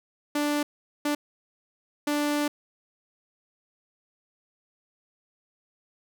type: tone bursts at uneven times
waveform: sawtooth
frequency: 293.7 Hz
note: D4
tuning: in tune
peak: -20 dBFS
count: 3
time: 0.35-0.63 / 1.05-1.15 / 2.07-2.48 s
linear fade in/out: 5 ms
effects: none